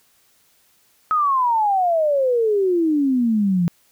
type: exponential sweep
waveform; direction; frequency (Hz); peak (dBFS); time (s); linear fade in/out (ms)
sine; down; 1288 to 167.5; -15; 1.11-3.68; 0
effects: white hiss -59 dBFS RMS until 3.91 s